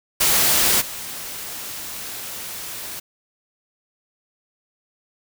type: noise with level steps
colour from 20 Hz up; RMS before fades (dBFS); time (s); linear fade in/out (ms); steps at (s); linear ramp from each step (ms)
white; -17 / -32; 0.2-3; 10; 0.8; 20
effects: none